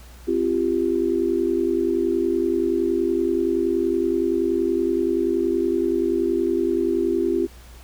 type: chord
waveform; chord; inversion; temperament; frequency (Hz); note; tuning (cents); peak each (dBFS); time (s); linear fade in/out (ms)
sine; C suspended fourth; none; equal with one note detuned; 261.6 / 341.4 / 392; C4 / F4 / G4; 0 / -39 / 0; -26 / -21 / -23; 0.27-7.47; 20
effects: added 60 Hz sine -42 dBFS peak until 7.83 s + pink hiss -49 dBFS RMS until 7.83 s